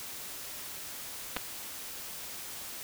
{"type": "clicks", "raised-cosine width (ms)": 0.3, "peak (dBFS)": -16, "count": 2, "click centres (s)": [1.365, 1.369], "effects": ["white hiss -42 dBFS RMS until 2.83 s"]}